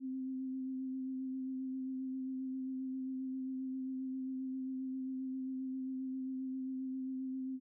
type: tone with vibrato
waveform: sine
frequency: 261.6 Hz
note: C4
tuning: in tune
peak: -37 dBFS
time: 0-7.6 s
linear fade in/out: 50 ms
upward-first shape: sine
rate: 7.5 Hz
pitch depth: 17 cents each way
effects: none